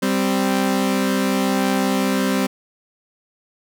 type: tone pair together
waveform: sawtooth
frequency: 195.6 / 261.1 Hz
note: G3 / C4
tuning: -4 / -3 cents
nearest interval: perfect fourth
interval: 501 cents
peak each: -16 dBFS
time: 0.02-2.47 s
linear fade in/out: 10 ms
effects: none